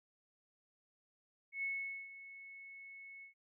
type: tone with ADSR envelope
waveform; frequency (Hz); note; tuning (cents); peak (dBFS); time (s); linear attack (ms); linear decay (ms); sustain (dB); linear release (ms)
sine; 2199; C#7; -14; -35; 1.52-3.34; 110; 450; -15; 110
effects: none